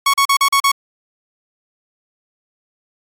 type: tone bursts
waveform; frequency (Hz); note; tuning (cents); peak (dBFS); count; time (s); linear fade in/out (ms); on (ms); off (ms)
sawtooth; 1109; C#6; 0; -7; 6; 0.06-0.717; 5; 77; 39
effects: AAC 48 kbps